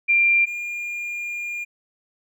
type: tone pair in turn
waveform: sine / triangle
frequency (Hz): 2380 / 2412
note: D7 / D7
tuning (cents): +22 / +46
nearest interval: unison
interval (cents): 24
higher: second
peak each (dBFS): -14 / -25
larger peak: first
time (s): 0.08-0.46 / 0.46-1.65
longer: second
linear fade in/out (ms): 20
effects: none